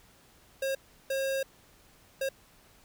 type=tone bursts at uneven times; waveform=square; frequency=539 Hz; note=C#5; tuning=49 cents flat; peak=-29 dBFS; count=3; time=0.62-0.75 / 1.1-1.43 / 2.21-2.29 s; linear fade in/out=5 ms; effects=pink hiss -60 dBFS RMS until 2.84 s